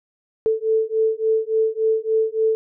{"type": "beating tone pair", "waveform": "sine", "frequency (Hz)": [440, 443.5], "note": ["A4", "A4"], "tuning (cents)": [0, 14], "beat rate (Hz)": 3.5, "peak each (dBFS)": -20, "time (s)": [0.46, 2.55], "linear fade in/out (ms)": 0, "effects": []}